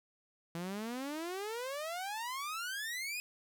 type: exponential sweep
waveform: sawtooth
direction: up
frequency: 164.81 to 2543 Hz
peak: -34 dBFS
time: 0.55-3.2 s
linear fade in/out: 0 ms
effects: none